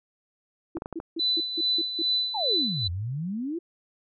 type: tone bursts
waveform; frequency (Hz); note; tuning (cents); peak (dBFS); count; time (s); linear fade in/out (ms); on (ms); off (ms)
sine; 330.4; E4; +4; -29; 7; 0.75-2.022; 5; 36; 170
type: clicks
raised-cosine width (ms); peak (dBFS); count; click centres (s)
1; -20; 5; 0.77 / 0.821 / 0.859 / 0.927 / 1.001
type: tone with tremolo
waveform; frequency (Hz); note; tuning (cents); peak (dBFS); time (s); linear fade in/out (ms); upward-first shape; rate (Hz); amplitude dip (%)
sine; 3996; B7; +20; -21; 1.19-2.88; 10; sine; 2.4; 65
type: exponential two-way sweep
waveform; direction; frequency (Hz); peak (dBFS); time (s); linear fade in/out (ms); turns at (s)
sine; down then up; 932.3 to 82.7 to 356.7; -28; 2.34-3.59; 10; 2.9
effects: none